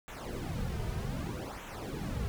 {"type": "noise with flanger", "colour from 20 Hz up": "brown", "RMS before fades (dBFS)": -37, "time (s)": [0.08, 2.28], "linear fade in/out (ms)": 0, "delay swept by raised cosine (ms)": [0.2, 3.7], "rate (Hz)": 0.64, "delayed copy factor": -0.8, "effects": []}